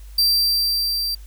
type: tone with level ramp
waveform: 45% pulse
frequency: 4700 Hz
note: D8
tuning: 1 cent sharp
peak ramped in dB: -13 to -21 dBFS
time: 0.18-1.15 s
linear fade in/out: 5 ms
effects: added 50 Hz sine -36 dBFS peak until 1.26 s + white hiss -53 dBFS RMS until 1.26 s